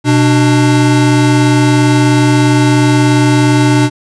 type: tone pair together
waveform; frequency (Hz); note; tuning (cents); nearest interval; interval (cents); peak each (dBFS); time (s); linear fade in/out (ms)
square; 124.6 / 296.8; B2 / D4; +16 / +18; octave + minor third; 1502; -10; 0.04-3.9; 50
effects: resampled to 22050 Hz